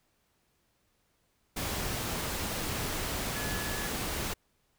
sine tone in noise, 1704 Hz, G#6, 44 cents sharp, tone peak -40 dBFS, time 3.35-3.88 s, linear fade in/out 10 ms, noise pink, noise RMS -34 dBFS, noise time 1.56-4.34 s, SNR -9 dB, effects pink hiss -73 dBFS RMS until 4.78 s

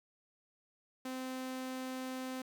sawtooth tone, 258.6 Hz, C4, 20 cents flat, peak -35 dBFS, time 1.05-2.42 s, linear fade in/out 5 ms, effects 11-bit

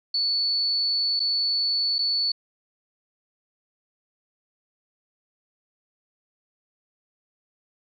sine tone with dropouts, 4450 Hz, C#8, 6 cents sharp, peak -21 dBFS, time 0.14-2.32 s, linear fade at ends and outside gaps 5 ms, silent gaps 1.195-1.201 / 1.984-1.989 s, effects none

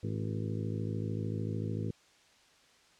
harmonic tone with a mistuned harmonic, 53.4 Hz, G#1, 49 cents sharp, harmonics 2 / 3 / 4 / 5 / 6 / 7 / 8 / 9, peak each -35 / -39 / -41 / -43 / -45 / -46 / -47 / -48 dBFS, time 0.03-1.91 s, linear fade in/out 5 ms, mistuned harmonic 6, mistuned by +70 cents, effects white hiss -63 dBFS RMS until 2.99 s + low-pass 6000 Hz 12 dB/octave

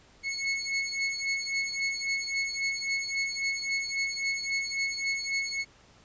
sawtooth beating tone pair, 2191 / 2194.7 Hz, C#7 / C#7, -21 / -18 cents, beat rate 3.7 Hz, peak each -28 dBFS, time 0.23-5.65 s, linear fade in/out 50 ms, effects pink hiss -58 dBFS RMS until 6.04 s + resampled to 16000 Hz

